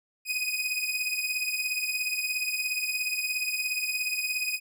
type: beating tone pair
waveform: sawtooth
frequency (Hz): 2492 / 2509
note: D#7 / D#7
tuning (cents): +2 / +14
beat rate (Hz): 17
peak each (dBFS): -27 / -28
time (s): 0.25-4.6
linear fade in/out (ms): 50
effects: none